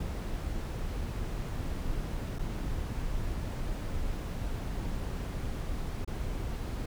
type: noise with dropouts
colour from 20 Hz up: brown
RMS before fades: -34 dBFS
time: 0-6.86 s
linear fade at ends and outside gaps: 5 ms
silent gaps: 2.387-2.391 / 6.048-6.075 s
effects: none